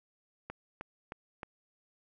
click train, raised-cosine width 0.5 ms, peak -25 dBFS, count 4, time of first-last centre 0.5-1.432 s, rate 3.22 Hz, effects none

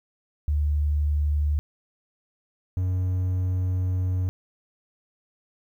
sine / triangle tone pair in turn, 74 / 91.92 Hz, D2 / F#2, +14 / -11 cents, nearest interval major third, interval 375 cents, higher second, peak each -20 dBFS, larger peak neither, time 0.48-1.59 / 2.77-4.29 s, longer second, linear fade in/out 0 ms, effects 10-bit

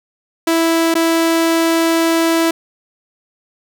sawtooth tone with dropouts, 329.6 Hz, E4, in tune, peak -8 dBFS, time 0.47-2.51 s, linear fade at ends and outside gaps 5 ms, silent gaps 0.942-0.952 s, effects none

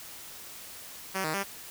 5% pulse tone with pitch steps, 190.9 / 156.4 / 197.4 Hz, G3 / D#3 / G3, -46 / +9 / +12 cents, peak -18 dBFS, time 1.14-1.44 s, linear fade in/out 20 ms, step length 100 ms, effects white hiss -45 dBFS RMS until 1.7 s

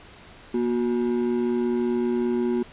triangle ring-modulated tone, 301.8 Hz, D4, 47 cents sharp, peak -16 dBFS, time 0.54-2.63 s, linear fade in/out 5 ms, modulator 62.6 Hz, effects pink hiss -47 dBFS RMS until 2.72 s + resampled to 8000 Hz

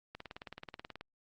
click train, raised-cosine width 0.3 ms, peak -28 dBFS, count 17, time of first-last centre 0.15-1.01 s, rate 18.6 Hz, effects Opus 48 kbps

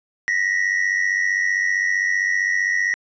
triangle tone pair together, 1864.7 / 1960.1 Hz, A#6 / B6, 0 / -14 cents, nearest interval minor second, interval 86 cents, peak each -19 dBFS, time 0.28-2.94 s, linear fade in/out 0 ms, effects resampled to 16000 Hz

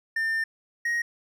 triangle tone pair in turn, 1800 / 1878.7 Hz, A6 / A#6, +39 / +13 cents, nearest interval minor second, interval 74 cents, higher second, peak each -22 dBFS, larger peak neither, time 0.16-0.44 / 0.85-1.02 s, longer first, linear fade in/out 5 ms, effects none

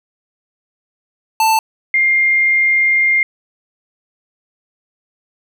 square / sine tone pair in turn, 885 / 2113 Hz, A5 / C7, +10 / +16 cents, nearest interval octave + minor third, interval 1506 cents, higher second, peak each -11 / -10 dBFS, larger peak second, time 1.4-1.59 / 1.94-3.23 s, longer second, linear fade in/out 2 ms, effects none

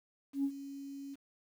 sine tone with ADSR envelope, 277.2 Hz, C#4, in tune, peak -27 dBFS, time 0.33-1.16 s, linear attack 110 ms, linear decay 67 ms, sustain -15 dB, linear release 25 ms, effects tanh soft clip ceiling -24 dBFS + 10-bit

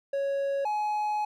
triangle tone pair in turn, 554.4 / 843.4 Hz, C#5 / G#5, 0 / +26 cents, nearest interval perfect fifth, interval 726 cents, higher second, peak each -24 dBFS, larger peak neither, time 0.13-0.65 / 0.65-1.25 s, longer second, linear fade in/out 5 ms, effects none

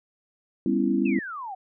sine chord, C# half-diminished seventh, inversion second, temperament just, 199.57 / 249.5 / 277.2 / 332.6 Hz, G3 / B3 / C#4 / E4, +31 / +18 / 0 / +16 cents, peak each -26 dBFS, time 0.66-1.19 s, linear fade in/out 2 ms
sine exponential sweep, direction down, 2725 to 730 Hz, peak -32 dBFS, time 1.05-1.55 s, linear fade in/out 10 ms
effects none

